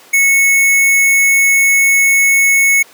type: tone with sample-and-hold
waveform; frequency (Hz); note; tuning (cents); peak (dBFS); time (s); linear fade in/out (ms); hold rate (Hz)
sine; 2202; C#7; -12; -7; 0.13-2.83; 10; 8820
effects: pink hiss -41 dBFS RMS until 2.93 s + high-pass 400 Hz 12 dB/octave